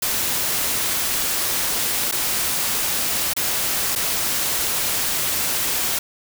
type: noise with dropouts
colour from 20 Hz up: white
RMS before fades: -22 dBFS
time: 0.02-5.99 s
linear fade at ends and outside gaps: 5 ms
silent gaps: 2.114-2.122 / 3.336-3.364 / 3.953-3.958 s
effects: none